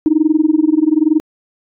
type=tone with amplitude modulation; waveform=sine; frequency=311.1 Hz; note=D#4; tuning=in tune; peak=-5 dBFS; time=0.06-1.2 s; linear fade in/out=0 ms; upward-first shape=sine; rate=21 Hz; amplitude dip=95%; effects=tanh soft clip ceiling -1 dBFS